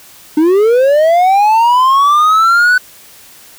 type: linear sweep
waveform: triangle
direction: up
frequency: 297.3 to 1505 Hz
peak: -4 dBFS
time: 0.37-2.78 s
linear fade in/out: 5 ms
effects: white hiss -39 dBFS RMS until 3.58 s